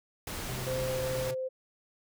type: noise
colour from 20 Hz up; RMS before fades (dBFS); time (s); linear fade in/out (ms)
pink; -38; 0.27-1.31; 2
type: tone with vibrato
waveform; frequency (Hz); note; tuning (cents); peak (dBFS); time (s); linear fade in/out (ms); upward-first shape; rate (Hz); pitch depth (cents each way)
square; 128; C3; -38; -38; 0.48-1.35; 20; sine; 11; 27
type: tone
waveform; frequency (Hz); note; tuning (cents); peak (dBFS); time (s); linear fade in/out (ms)
sine; 519; C5; -14; -31; 0.66-1.49; 20
effects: none